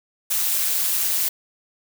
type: noise with amplitude modulation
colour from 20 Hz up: blue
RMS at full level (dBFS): -19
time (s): 0.3-1.29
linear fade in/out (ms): 10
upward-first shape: sine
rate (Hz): 180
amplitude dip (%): 60
effects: none